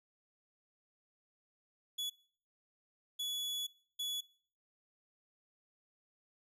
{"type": "tone bursts at uneven times", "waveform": "40% pulse", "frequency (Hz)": 3400, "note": "G#7", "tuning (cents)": 40, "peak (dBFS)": -35, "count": 3, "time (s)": [[1.98, 2.1], [3.19, 3.67], [3.99, 4.21]], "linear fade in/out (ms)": 10, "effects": ["noise-tail reverb RT60 0.5 s tail -23 dB re dry"]}